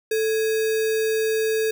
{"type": "tone with sample-and-hold", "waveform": "sine", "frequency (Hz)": 440, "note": "A4", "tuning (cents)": 0, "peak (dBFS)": -19, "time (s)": [0.11, 1.71], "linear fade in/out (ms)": 5, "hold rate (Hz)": 2100, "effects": []}